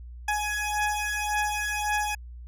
20% pulse beating tone pair, 837 / 838.8 Hz, G#5 / G#5, +13 / +17 cents, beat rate 1.8 Hz, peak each -24 / -24 dBFS, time 0.28-2.15 s, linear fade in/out 5 ms, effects added 60 Hz sine -39 dBFS peak until 2.47 s + resampled to 32000 Hz

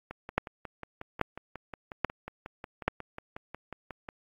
two click trains, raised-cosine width 0.5 ms, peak -9 / -24 dBFS, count 4 / 23, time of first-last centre 0.38-2.88 / 0.11-4.088 s, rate 1.2 / 5.53 Hz, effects AAC 32 kbps

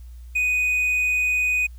triangle tone, 2489 Hz, D#7, in tune, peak -17 dBFS, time 0.35-1.67 s, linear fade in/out 10 ms, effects added 60 Hz sine -37 dBFS peak until 1.78 s + white hiss -61 dBFS RMS until 1.78 s

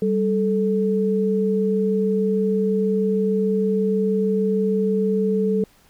sine tone pair together, 195 / 436.8 Hz, G3 / A4, -9 / -13 cents, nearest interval octave + major second, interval 1396 cents, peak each -20 dBFS, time 0.02-5.64 s, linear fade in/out 2 ms, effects pink hiss -56 dBFS RMS until 5.89 s

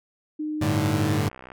sine tone with pitch glide, 305.2 to 313.2 Hz, D#4 to D#4, -33 to +11 cents, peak -26 dBFS, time 0.39-1.19 s, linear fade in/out 10 ms, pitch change +44 cents, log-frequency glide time 0.57-0.75 s
sawtooth chord, G suspended second, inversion none, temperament equal, 98 / 110 / 146.83 Hz, G2 / A2 / D3, 0 / 0 / 0 cents, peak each -22 dBFS, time 0.61-1.29 s, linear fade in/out 10 ms
click train, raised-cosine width 0.5 ms, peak -26 dBFS, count 29, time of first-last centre 1.08-1.518 s, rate 63.9 Hz
effects none

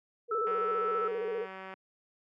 sine tone with vibrato, 448.7 Hz, A4, 34 cents sharp, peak -31 dBFS, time 0.28-1.47 s, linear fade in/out 50 ms, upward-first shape square, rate 15 Hz, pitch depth 91 cents each way
sine tone, 1318.5 Hz, E6, in tune, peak -30 dBFS, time 0.31-1.08 s, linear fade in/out 5 ms
click train, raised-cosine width 0.5 ms, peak -29 dBFS, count 242, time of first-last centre 0.47-1.738 s, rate 190 Hz
effects high-pass 200 Hz 12 dB/octave

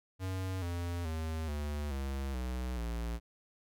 square tone with pitch steps, 93.9 / 86.61 / 79.88 / 73.67 / 67.95 / 62.67 / 57.8 Hz, F#2 / F2 / D#2 / D2 / C#2 / B1 / A#1, +26 / -14 / +46 / +6 / -34 / +26 / -14 cents, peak -35 dBFS, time 0.19-3.2 s, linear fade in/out 50 ms, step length 430 ms, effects none

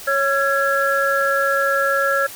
sine tone cluster, 552 / 1361 / 1664 Hz, C#5 / F6 / G#6, -7 / -45 / +3 cents, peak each -20 dBFS, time 0.07-2.27 s, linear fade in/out 10 ms, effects white hiss -36 dBFS RMS until 2.35 s

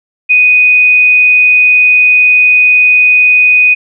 sine tone, 2489 Hz, D#7, in tune, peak -3 dBFS, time 0.29-3.75 s, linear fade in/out 20 ms, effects none

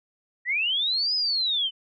sine linear two-way sweep, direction up then down, 1864.7 to 5090 to 2991 Hz, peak -22 dBFS, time 0.45-1.71 s, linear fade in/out 50 ms, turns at 1.15 s, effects none

